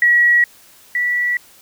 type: tone pair in turn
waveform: sine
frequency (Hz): 1920 / 1950.2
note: B6 / B6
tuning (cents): -49 / -22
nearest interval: unison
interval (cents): 27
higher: second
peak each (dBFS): -9 / -15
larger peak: first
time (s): 0.02-0.44 / 0.95-1.37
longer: neither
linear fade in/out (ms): 2
effects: white hiss -47 dBFS RMS until 1.61 s